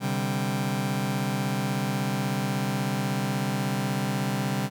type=chord; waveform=sawtooth; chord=C suspended second; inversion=none; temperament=just; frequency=130.81 / 147.16 / 196.22 Hz; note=C3 / D3 / G3; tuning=0 / +4 / +2 cents; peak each=-25 / -28 / -24 dBFS; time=0-4.7 s; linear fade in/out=50 ms; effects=none